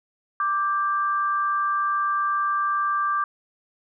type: tone pair together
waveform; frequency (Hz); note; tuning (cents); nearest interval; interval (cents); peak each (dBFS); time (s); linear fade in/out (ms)
sine; 1174.7 / 1587.6; D6 / G6; 0 / +22; perfect fourth; 522; -21 / -29; 0.4-3.24; 2
effects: none